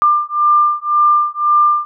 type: beating tone pair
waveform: sine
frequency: 1193 / 1194.9 Hz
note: D6 / D6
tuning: +27 / +30 cents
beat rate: 1.9 Hz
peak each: -13 dBFS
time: 0.02-1.85 s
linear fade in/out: 0 ms
effects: none